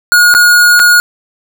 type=tone with dropouts; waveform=square; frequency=1441 Hz; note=F#6; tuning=46 cents flat; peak=-4 dBFS; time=0.12-1 s; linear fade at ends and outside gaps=0 ms; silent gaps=0.34-0.349 / 0.794-0.799 s; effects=none